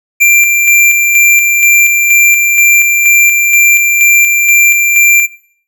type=tone with tremolo; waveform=square; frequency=2369 Hz; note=D7; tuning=14 cents sharp; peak=-3 dBFS; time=0.2-5.27 s; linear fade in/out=20 ms; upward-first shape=square; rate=2.1 Hz; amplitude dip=35%; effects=noise-tail reverb RT60 0.5 s tail -17 dB re dry